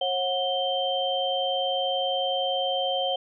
sine tone cluster, 541 / 730 / 3130 Hz, C#5 / F#5 / G7, -42 / -24 / -3 cents, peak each -28 dBFS, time 0.01-3.16 s, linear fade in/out 5 ms, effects none

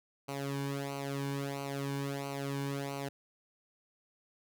sawtooth tone with flanger, 139.3 Hz, C#3, 9 cents sharp, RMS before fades -37 dBFS, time 0.28-3.09 s, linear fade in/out 10 ms, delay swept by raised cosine 0.57 to 1.56 ms, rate 1.5 Hz, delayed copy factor -0.8, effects none

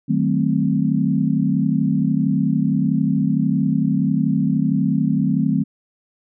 sine chord, D# diminished seventh, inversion none, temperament equal with one note detuned, 155.56 / 188.99 / 220 / 261.6 Hz, D#3 / F#3 / A3 / C4, 0 / +37 / 0 / 0 cents, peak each -21 dBFS, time 0.08-5.64 s, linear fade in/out 20 ms, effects none

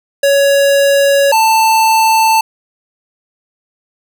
square tone pair in turn, 559 / 887.4 Hz, C#5 / A5, +14 / +14 cents, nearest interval minor sixth, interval 800 cents, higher second, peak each -8 dBFS, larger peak neither, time 0.23-1.32 / 1.32-2.41 s, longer neither, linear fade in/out 5 ms, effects none

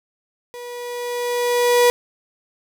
35% pulse tone with level ramp, 485.2 Hz, B4, 31 cents flat, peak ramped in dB -31 to -9 dBFS, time 0.54-1.9 s, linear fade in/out 0 ms, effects none

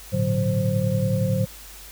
sine tone cluster, 107.5 / 118.3 / 144.7 / 183.3 / 525 Hz, A2 / A#2 / D3 / F#3 / C5, -40 / +26 / -25 / -16 / +6 cents, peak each -24 / -28 / -26 / -25 / -27 dBFS, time 0.12-1.46 s, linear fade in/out 20 ms, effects added 50 Hz sine -45 dBFS peak until 1.91 s + white hiss -43 dBFS RMS until 1.91 s

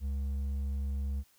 sine tone with hard clipping, 69 Hz, C#2, 7 cents flat, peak -32 dBFS, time 0-1.24 s, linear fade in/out 50 ms, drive 4 dB, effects white hiss -66 dBFS RMS until 1.38 s

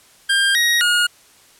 25% pulse tone with pitch steps, 1598 / 1887 / 1434 Hz, G6 / A#6 / F6, +33 / +21 / +45 cents, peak -10 dBFS, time 0.29-1.07 s, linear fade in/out 10 ms, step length 260 ms, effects white hiss -50 dBFS RMS until 1.59 s + low-pass 11000 Hz 12 dB/octave

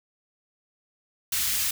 white band-stop noise, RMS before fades -26 dBFS, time 1.32-1.71 s, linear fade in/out 5 ms, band 110 to 1800 Hz, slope 12 dB/octave, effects none

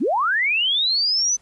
sine linear sweep, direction up, 181.7 to 6150 Hz, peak -17 dBFS, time 0-1.37 s, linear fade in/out 20 ms, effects pink hiss -58 dBFS RMS until 1.41 s + resampled to 24000 Hz

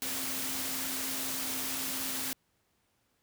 sine tone in noise, 264.1 Hz, C4, 16 cents sharp, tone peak -44 dBFS, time 0.02-2.33 s, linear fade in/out 0 ms, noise white, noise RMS -35 dBFS, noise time 0.02-2.33 s, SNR -12 dB, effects pink hiss -74 dBFS RMS until 3.22 s + high-pass 60 Hz 12 dB/octave

